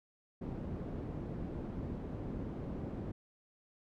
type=low-pass noise; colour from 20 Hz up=white; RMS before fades=-41 dBFS; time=0.41-3.12 s; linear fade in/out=10 ms; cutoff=270 Hz; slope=12 dB/octave; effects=none